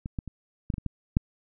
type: clicks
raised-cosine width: 5 ms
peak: -21 / -18 / -25 / -15 / -20 / -22 / -17 / -8 dBFS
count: 8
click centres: 0.059 / 0.188 / 0.277 / 0.702 / 0.74 / 0.782 / 0.863 / 1.169 s
effects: none